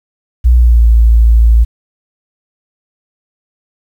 sine tone with pitch glide, 60.7 to 56.64 Hz, B1 to A#1, -29 to -49 cents, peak -3 dBFS, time 0.44-1.65 s, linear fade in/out 20 ms, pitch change -120 cents, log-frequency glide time 0.55-0.87 s, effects 7-bit

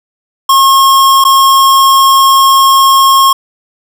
square tone with dropouts, 1081 Hz, C#6, 44 cents flat, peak -4 dBFS, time 0.49-3.33 s, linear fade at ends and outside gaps 5 ms, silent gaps 1.241-1.249 s, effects none

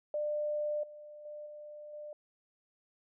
sine tone with level steps, 597 Hz, D5, 28 cents sharp, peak -31 / -47 / -42 / -45 / -42 dBFS, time 0.14-2.13 s, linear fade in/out 2 ms, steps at 0.83 / 1.25 / 1.46 / 1.93 s, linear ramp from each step 5 ms, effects none

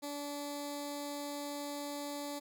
10% pulse tone with notch filter, 288.5 Hz, D4, 31 cents flat, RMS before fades -41 dBFS, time 0.02-2.4 s, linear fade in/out 20 ms, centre 1500 Hz, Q 0.8, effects none

